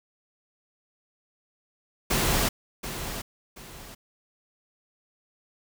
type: noise with echo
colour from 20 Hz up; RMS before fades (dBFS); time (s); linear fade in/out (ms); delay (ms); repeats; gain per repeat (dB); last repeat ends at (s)
pink; -24; 2.1-2.49; 10; 730; 2; -10; 3.95
effects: none